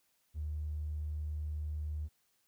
triangle tone, 75.9 Hz, D#2, 42 cents flat, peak -31 dBFS, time 0.34-2.09 s, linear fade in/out 50 ms, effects tanh soft clip ceiling -33 dBFS + white hiss -75 dBFS RMS until 2.47 s

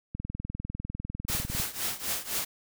click train, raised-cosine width 5 ms, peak -22 dBFS, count 30, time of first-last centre 0.15-1.6 s, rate 20 Hz
white noise with tremolo, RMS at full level -29 dBFS, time 1.28-2.45 s, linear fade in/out 10 ms, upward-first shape triangle, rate 3.9 Hz, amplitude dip 90%
effects none

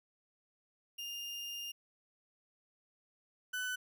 35% pulse tone pair in turn, 2815 / 1499.4 Hz, F7 / F#6, +13 / +23 cents, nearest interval major seventh, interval 1090 cents, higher first, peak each -39 / -34 dBFS, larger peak second, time 0.98-1.72 / 3.53-3.76 s, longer first, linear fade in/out 10 ms, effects none

